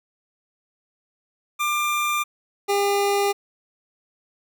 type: tone pair in turn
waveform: 25% pulse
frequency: 1192 / 402.6 Hz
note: D6 / G4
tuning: +25 / +46 cents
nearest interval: octave + perfect fifth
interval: 1879 cents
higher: first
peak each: -17 / -15 dBFS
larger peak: second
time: 1.59-2.24 / 2.68-3.33 s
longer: neither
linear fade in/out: 20 ms
effects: none